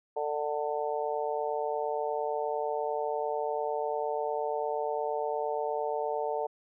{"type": "harmonic tone", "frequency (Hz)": 148.6, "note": "D3", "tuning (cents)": 21, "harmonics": [3, 4, 5, 6], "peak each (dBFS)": [-33, -34, -35, -36], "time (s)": [0.16, 6.47], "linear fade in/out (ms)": 10, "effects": []}